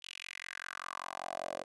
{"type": "tone with high-pass filter sweep", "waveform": "10% pulse", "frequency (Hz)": 45.13, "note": "F#1", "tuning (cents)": -42, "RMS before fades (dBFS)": -43, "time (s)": [0.02, 1.64], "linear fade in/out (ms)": 10, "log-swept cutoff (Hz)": [3100, 500], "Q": 4, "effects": ["resampled to 24000 Hz"]}